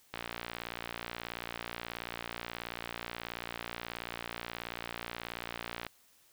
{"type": "click train", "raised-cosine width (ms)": 0.3, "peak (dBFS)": -21, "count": 336, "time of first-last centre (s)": [0.14, 5.866], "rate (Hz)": 58.5, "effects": ["white hiss -65 dBFS RMS until 6.32 s"]}